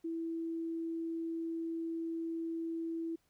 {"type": "tone", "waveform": "sine", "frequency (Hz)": 329.6, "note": "E4", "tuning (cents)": 0, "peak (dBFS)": -35, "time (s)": [0.04, 3.16], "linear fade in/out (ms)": 10, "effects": ["pink hiss -75 dBFS RMS until 3.29 s"]}